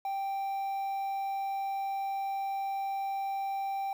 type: tone with quantisation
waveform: triangle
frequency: 784 Hz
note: G5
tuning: in tune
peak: -29 dBFS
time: 0.05-3.93 s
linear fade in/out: 2 ms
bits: 9
effects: none